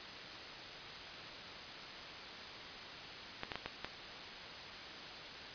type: clicks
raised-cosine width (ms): 0.3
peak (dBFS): -22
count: 5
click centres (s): 3.434 / 3.518 / 3.556 / 3.66 / 3.846
effects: white hiss -47 dBFS RMS until 5.54 s + resampled to 11025 Hz